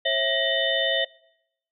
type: tone cluster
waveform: sine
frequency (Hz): 541 / 658 / 1889 / 3011 / 3603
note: C#5 / E5 / A#6 / F#7 / A7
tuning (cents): -42 / -3 / +22 / +30 / +40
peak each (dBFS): -27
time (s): 0.05-1.05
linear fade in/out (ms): 10
effects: noise-tail reverb RT60 0.8 s tail -24 dB re dry